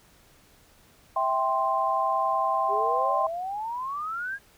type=chord; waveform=sine; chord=C major; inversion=first; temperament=just; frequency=654.1 / 784.9 / 1046.5 Hz; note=E5 / G5 / C6; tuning=-14 / +2 / 0 cents; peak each=-29 / -27 / -25 dBFS; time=1.16-3.27 s; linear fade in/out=5 ms
type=exponential sweep; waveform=sine; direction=up; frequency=392 to 1661.2 Hz; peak=-29 dBFS; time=2.68-4.39 s; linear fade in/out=50 ms
effects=pink hiss -58 dBFS RMS until 4.57 s